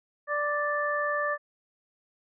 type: harmonic tone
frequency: 587.3 Hz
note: D5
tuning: in tune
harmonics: 1 / 2 / 3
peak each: -30 / -30 / -30 dBFS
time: 0.27-1.38 s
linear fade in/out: 50 ms
effects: none